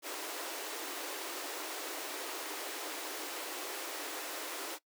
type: high-pass noise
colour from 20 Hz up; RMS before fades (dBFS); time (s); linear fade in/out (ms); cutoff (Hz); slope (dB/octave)
pink; -41; 0.02-4.79; 50; 290; 96
effects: noise-tail reverb RT60 0.1 s tail -19 dB re dry